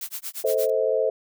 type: noise with tremolo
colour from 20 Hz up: blue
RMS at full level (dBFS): -31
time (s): 0.01-0.7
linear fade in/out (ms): 2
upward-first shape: sine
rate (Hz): 8.6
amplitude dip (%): 100
type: chord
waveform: sine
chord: A diminished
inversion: none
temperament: equal with one note detuned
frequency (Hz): 440 / 523.3 / 637.2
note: A4 / C5 / Eb5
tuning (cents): 0 / 0 / +41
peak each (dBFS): -24 / -23 / -25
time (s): 0.44-1.1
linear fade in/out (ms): 5
effects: none